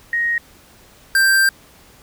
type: tone pair in turn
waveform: sine / square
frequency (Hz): 1874 / 1575.8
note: A#6 / G6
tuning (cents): +9 / +9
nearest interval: minor third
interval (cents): 300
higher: first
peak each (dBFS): -16 / -12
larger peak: second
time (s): 0.13-0.38 / 1.15-1.49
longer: second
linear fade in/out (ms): 2
effects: pink hiss -48 dBFS RMS until 2.02 s